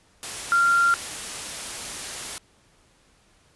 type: tone in noise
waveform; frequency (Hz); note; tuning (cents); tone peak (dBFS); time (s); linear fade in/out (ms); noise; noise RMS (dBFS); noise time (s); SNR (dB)
sine; 1385; F6; -15; -16; 0.52-0.94; 0; white; -33; 0.23-2.38; +14
effects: pink hiss -60 dBFS RMS until 3.55 s + resampled to 24000 Hz